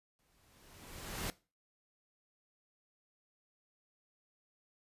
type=noise with exponential growth; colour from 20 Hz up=pink; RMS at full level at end=-37 dBFS; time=0.19-1.3 s; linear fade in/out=0 ms; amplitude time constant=240 ms; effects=noise-tail reverb RT60 0.3 s tail -19 dB re dry + resampled to 32000 Hz